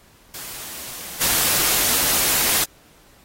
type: noise with level steps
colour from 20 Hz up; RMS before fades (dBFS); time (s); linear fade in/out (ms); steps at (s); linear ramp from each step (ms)
white; -34 / -19; 0.34-2.64; 2; 1.2; 20
effects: pink hiss -53 dBFS RMS until 3.24 s + AAC 48 kbps